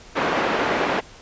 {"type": "band-pass noise", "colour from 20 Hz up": "pink", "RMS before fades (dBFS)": -22, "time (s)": [0.15, 1.01], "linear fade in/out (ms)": 20, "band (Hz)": [310, 2000], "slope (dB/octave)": 12, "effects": ["pink hiss -45 dBFS RMS until 1.21 s", "resampled to 16000 Hz"]}